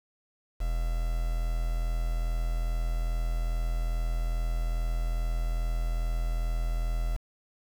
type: tone with quantisation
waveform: triangle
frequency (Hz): 41.2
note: E1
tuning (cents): 0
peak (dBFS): -24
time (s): 0.6-7.17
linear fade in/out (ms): 10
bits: 7
effects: none